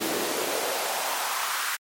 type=noise with high-pass filter sweep; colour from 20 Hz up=pink; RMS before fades=-28 dBFS; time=0-1.77 s; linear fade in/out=20 ms; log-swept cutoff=290 to 1400 Hz; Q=2.3; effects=MP3 64 kbps